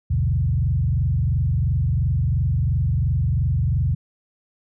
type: tone with frequency modulation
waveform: sine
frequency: 103.8 Hz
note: G#2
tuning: in tune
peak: -17 dBFS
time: 0.1-3.95 s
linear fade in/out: 10 ms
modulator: 22.9 Hz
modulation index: 1.8
effects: none